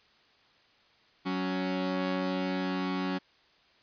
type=tone pair together; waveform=sawtooth; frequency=185.8 / 278.4 Hz; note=F#3 / C#4; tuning=+7 / +8 cents; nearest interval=perfect fifth; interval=701 cents; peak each=-28 dBFS; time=1.25-3.19 s; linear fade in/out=20 ms; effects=white hiss -63 dBFS RMS until 3.82 s + resampled to 11025 Hz